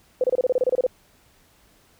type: tone bursts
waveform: sine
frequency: 507 Hz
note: B4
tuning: 45 cents sharp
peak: -16 dBFS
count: 12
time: 0.21-0.866 s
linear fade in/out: 2 ms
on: 29 ms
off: 28 ms
effects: pink hiss -58 dBFS RMS until 1.99 s